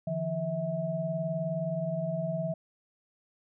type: tone cluster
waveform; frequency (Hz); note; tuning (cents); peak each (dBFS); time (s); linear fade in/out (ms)
sine; 150.1 / 169.4 / 648; D3 / E3 / E5; +38 / +48 / -30; -36 / -33 / -32; 0.07-2.54; 5
effects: none